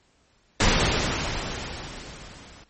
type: noise with level ramp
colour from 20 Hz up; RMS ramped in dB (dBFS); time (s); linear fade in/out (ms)
pink; -18 to -48; 0.6-2.64; 5
effects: pink hiss -63 dBFS RMS until 2.69 s + MP3 32 kbps